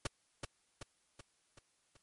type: noise with echo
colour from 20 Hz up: pink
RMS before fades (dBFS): -35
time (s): 0.05-0.07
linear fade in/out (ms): 5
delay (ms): 380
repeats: 5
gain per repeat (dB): -5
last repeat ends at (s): 1.97
effects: white hiss -75 dBFS RMS until 2.02 s + MP3 48 kbps